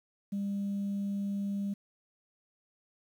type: tone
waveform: sine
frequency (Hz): 200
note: G3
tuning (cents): +35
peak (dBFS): -29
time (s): 0.32-1.74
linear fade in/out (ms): 10
effects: tanh soft clip ceiling -28 dBFS + 10-bit